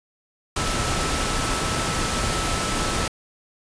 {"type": "tone in noise", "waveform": "sine", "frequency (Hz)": 1312, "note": "E6", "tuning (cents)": -9, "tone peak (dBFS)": -31, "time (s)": [0.56, 3.08], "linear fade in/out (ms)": 5, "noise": "pink", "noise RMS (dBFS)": -24, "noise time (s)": [0.56, 3.08], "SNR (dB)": -10, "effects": ["resampled to 22050 Hz"]}